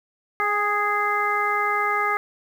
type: harmonic tone with a mistuned harmonic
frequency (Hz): 414.9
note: G#4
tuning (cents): -2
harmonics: 1 / 2 / 3 / 4 / 5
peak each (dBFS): -30 / -27 / -23 / -29 / -26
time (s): 0.4-2.17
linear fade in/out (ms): 0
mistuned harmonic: 2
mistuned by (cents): -21
effects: 8-bit